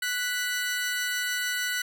sawtooth tone pair together, 1480 / 1975.5 Hz, F#6 / B6, 0 / 0 cents, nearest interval perfect fourth, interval 500 cents, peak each -25 / -28 dBFS, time 0.02-1.82 s, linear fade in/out 5 ms, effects none

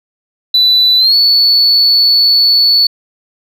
sine tone with pitch glide, 3980 to 4442 Hz, B7 to C#8, +13 to +3 cents, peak -4 dBFS, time 0.54-2.87 s, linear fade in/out 5 ms, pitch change +190 cents, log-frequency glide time 0.98-1.16 s, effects tanh soft clip ceiling -3 dBFS

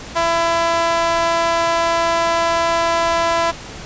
sawtooth tone with high-pass filter, 334.8 Hz, E4, 27 cents sharp, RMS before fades -17 dBFS, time 0.15-3.52 s, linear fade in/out 20 ms, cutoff 810 Hz, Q 3, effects pink hiss -33 dBFS RMS until 3.85 s + resampled to 16000 Hz

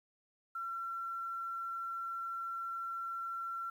sine tone with quantisation, 1357 Hz, E6, 50 cents sharp, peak -37 dBFS, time 0.55-3.7 s, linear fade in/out 5 ms, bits 11, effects none

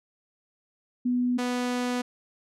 sine / sawtooth tone pair in turn, 246.9 / 246.9 Hz, B3 / B3, 0 / 0 cents, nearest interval unison, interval 0 cents, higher neither, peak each -22 dBFS, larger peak neither, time 1.05-1.38 / 1.38-2.02 s, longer second, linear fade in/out 10 ms, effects low-pass 9000 Hz 12 dB/octave

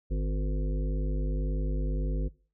harmonic tone with a mistuned harmonic, 50.8 Hz, G#1, 38 cents flat, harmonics 1 / 3 / 5 / 7 / 9 / 10, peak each -26 / -36 / -40 / -43 / -45 / -46 dBFS, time 0.1-2.29 s, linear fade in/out 20 ms, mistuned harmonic 9, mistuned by -43 cents, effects noise-tail reverb RT60 0.4 s tail -21 dB re dry

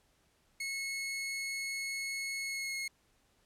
sawtooth tone with pitch glide, 2185 to 2165 Hz, C#7 to C#7, -26 to -41 cents, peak -32 dBFS, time 0.6-2.88 s, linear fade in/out 5 ms, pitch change -15 cents, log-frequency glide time 2.44-2.75 s, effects pink hiss -71 dBFS RMS until 3.45 s + low-pass 12000 Hz 12 dB/octave

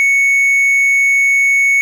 triangle tone, 2217 Hz, C#7, in tune, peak -7 dBFS, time 0-1.81 s, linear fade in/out 0 ms, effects none

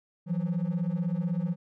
triangle beating tone pair, 165.5 / 181.5 Hz, E3 / F#3, +7 / -33 cents, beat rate 16 Hz, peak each -26 dBFS, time 0.26-1.56 s, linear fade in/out 50 ms, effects tanh soft clip ceiling -22 dBFS

